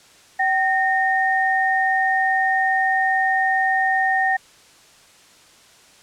sine tone pair together, 766 / 1838.8 Hz, G5 / A#6, -40 / -24 cents, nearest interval octave + minor third, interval 1516 cents, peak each -19 dBFS, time 0.39-4.37 s, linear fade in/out 10 ms, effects white hiss -50 dBFS RMS until 6.02 s + low-pass 8000 Hz 12 dB/octave

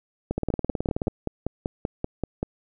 two click trains, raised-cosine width 2 ms, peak -12 / -12 dBFS, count 12 / 14, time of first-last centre 0.31-2.429 / 0.38-1.071 s, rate 5.19 / 18.8 Hz, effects none

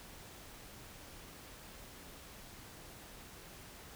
silence, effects pink hiss -53 dBFS RMS until 3.95 s

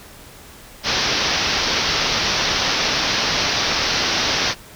white low-pass noise, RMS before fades -20 dBFS, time 0.83-4.55 s, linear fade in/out 50 ms, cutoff 5900 Hz, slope 96 dB/octave, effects pink hiss -42 dBFS RMS until 4.75 s

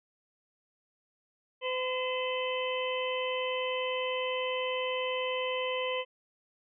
harmonic tone with a mistuned harmonic, 510 Hz, C5, 44 cents flat, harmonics 1 / 2 / 4 / 5 / 6, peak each -32 / -37 / -40 / -39 / -38 dBFS, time 1.61-6.05 s, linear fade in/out 50 ms, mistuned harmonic 5, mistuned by +40 cents, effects none

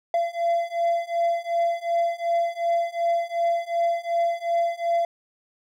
triangle beating tone pair, 680 / 682.7 Hz, F5 / F5, -46 / -40 cents, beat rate 2.7 Hz, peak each -23 / -22 dBFS, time 0.14-5.05 s, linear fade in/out 2 ms, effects none

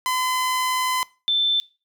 sawtooth / sine tone pair in turn, 1019 / 3540 Hz, C6 / A7, -46 / +10 cents, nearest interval octave + minor seventh, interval 2156 cents, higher second, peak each -17 dBFS, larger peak neither, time 0.06-1.03 / 1.28-1.6 s, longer first, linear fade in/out 0 ms, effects noise-tail reverb RT60 0.3 s tail -20 dB re dry

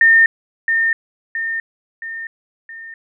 sine tone with echo, 1818 Hz, A#6, 44 cents flat, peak -7 dBFS, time 0.01-0.26 s, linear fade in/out 2 ms, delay 670 ms, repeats 4, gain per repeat -6 dB, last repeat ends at 2.94 s, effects none

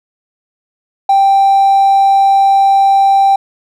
triangle tone with hard clipping, 785 Hz, G5, 2 cents sharp, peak -6 dBFS, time 1.09-3.36 s, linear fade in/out 5 ms, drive 4 dB, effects none

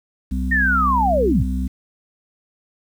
harmonic tone, 64.1 Hz, C2, 35 cents flat, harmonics 1 / 3 / 4, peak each -21 / -26 / -27 dBFS, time 0.31-1.68 s, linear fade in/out 10 ms
sine linear sweep, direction down, 1859 to 73.42 Hz, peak -15 dBFS, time 0.51-1.43 s, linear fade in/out 10 ms
effects 8-bit

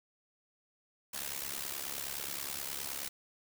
white noise with amplitude modulation, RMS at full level -36 dBFS, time 1.13-3.09 s, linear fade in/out 10 ms, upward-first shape sine, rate 69.5 Hz, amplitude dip 80%, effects none

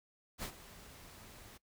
pink noise with ADSR envelope, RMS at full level -40 dBFS, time 0.38-1.58 s, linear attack 52 ms, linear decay 80 ms, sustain -15 dB, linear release 15 ms, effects noise-tail reverb RT60 0.1 s tail -19 dB re dry

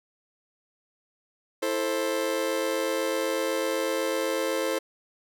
40% pulse chord, A minor, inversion second, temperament just, 330 / 440 / 528 Hz, E4 / A4 / C5, +2 / 0 / +16 cents, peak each -31 / -30 / -27 dBFS, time 1.62-4.79 s, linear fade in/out 10 ms, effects none

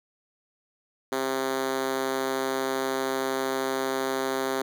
5% pulse tone with high-pass filter, 132.8 Hz, C3, 26 cents sharp, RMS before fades -28 dBFS, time 1.12-4.62 s, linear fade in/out 2 ms, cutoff 330 Hz, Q 2.9, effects none

